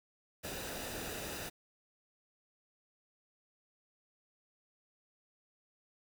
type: noise with comb filter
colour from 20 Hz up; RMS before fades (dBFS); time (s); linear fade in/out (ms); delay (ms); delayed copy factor
pink; -42; 0.43-1.5; 20; 0.92; -0.5
effects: none